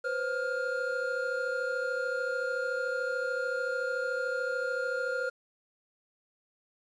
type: tone cluster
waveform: triangle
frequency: 499.4 / 533 / 1408 Hz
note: B4 / C5 / F6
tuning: +19 / +32 / +14 cents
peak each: -32 / -33 / -31 dBFS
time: 0.04-5.3 s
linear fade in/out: 10 ms
effects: resampled to 22050 Hz + 10-bit